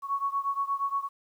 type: beating tone pair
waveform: sine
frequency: 1108.7 / 1117.2 Hz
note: C#6 / C#6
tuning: 0 / +13 cents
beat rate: 8.5 Hz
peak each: -29 / -31 dBFS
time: 0.02-1.09 s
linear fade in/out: 50 ms
effects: 10-bit